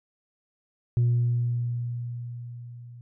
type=tone with level ramp; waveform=sine; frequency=120.1 Hz; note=B2; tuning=48 cents flat; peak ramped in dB=-16 to -42 dBFS; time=0.97-3.01 s; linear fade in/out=0 ms; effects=tanh soft clip ceiling -17 dBFS